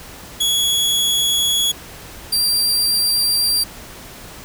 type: tone pair in turn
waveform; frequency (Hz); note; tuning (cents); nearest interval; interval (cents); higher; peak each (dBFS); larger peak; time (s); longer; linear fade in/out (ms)
sawtooth; 3358 / 4723; G#7 / D8; +18 / +9; tritone; 591; second; -12 / -12; neither; 0.4-1.72 / 2.32-3.64; neither; 10
effects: pink hiss -37 dBFS RMS until 4.44 s